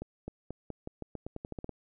accelerating click train, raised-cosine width 2 ms, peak -25 dBFS, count 14, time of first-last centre 0.02-1.693 s, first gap 260 ms, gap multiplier 0.87, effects none

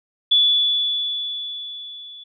sine tone with level ramp, 3442 Hz, A7, 39 cents flat, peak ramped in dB -11 to -37 dBFS, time 0.31-2.24 s, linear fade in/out 10 ms, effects none

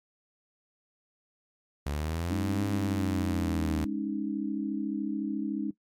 sawtooth linear two-way sweep, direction up then down, 70 to 101.9 to 77 Hz, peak -26 dBFS, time 1.86-3.85 s, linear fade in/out 5 ms, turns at 2.65 s
sine chord, Ab suspended fourth, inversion none, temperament equal, 207.7 / 277.2 / 311.1 Hz, Ab3 / Db4 / Eb4, 0 / 0 / 0 cents, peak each -33 dBFS, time 2.3-5.71 s, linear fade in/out 5 ms
effects noise-tail reverb RT60 0.1 s tail -18 dB re dry + MP3 96 kbps

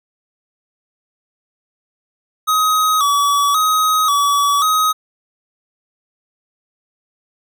square tone with vibrato, 1200 Hz, D6, 37 cents sharp, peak -13 dBFS, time 2.47-4.93 s, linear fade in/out 20 ms, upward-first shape square, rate 0.93 Hz, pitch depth 87 cents each way, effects none

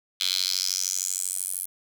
10% pulse tone with high-pass filter sweep, 92.9 Hz, F#2, 7 cents sharp, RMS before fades -28 dBFS, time 0.2-1.66 s, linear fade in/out 10 ms, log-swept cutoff 3600 to 11000 Hz, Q 4.1, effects none

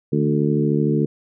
harmonic tone with a mistuned harmonic, 73.42 Hz, D2, in tune, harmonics 2 / 3 / 4 / 5 / 6, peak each -20 / -22 / -23 / -24 / -25 dBFS, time 0.12-1.06 s, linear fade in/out 10 ms, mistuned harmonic 2, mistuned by +36 cents, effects none

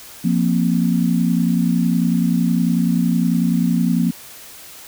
sine chord, F suspended fourth, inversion none, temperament equal with one note detuned, 174.61 / 233.1 / 263.9 Hz, F3 / Bb3 / C4, 0 / 0 / +15 cents, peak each -17 / -18 / -22 dBFS, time 0.24-4.11 s, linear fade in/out 10 ms, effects white hiss -39 dBFS RMS until 4.87 s

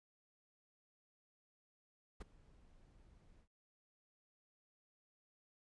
brown noise with ADSR envelope, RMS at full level -41 dBFS, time 2.2-3.48 s, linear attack 14 ms, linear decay 15 ms, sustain -24 dB, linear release 81 ms, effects resampled to 22050 Hz

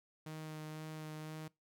sawtooth tone with vibrato, 155.56 Hz, D#3, in tune, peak -40 dBFS, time 0.26-1.48 s, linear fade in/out 5 ms, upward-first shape sine, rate 2 Hz, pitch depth 12 cents each way, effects noise-tail reverb RT60 0.2 s tail -22 dB re dry

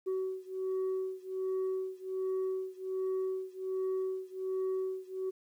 sine beating tone pair, 376.4 / 377.7 Hz, F#4 / F#4, +30 / +36 cents, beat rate 1.3 Hz, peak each -33 / -34 dBFS, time 0.06-5.31 s, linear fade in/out 20 ms, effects tanh soft clip ceiling -29 dBFS + 11-bit

